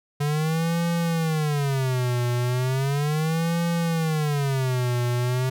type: tone with vibrato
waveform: square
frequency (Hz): 143.7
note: D3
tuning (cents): -37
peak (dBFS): -22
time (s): 0.2-5.5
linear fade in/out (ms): 10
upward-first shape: sine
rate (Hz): 0.36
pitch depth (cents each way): 290
effects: none